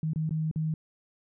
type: tone with dropouts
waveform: sine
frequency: 157.4 Hz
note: D#3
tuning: 20 cents sharp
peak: -26 dBFS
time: 0.03-0.74 s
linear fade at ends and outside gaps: 2 ms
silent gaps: 0.134-0.159 / 0.293-0.308 / 0.513-0.559 s
effects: none